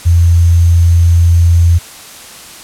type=tone with sample-and-hold; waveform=sine; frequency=85.2 Hz; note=F2; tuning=42 cents flat; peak=-4 dBFS; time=0.05-1.79 s; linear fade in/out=20 ms; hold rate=6300 Hz; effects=white hiss -32 dBFS RMS until 2.63 s + low-pass 11000 Hz 12 dB/octave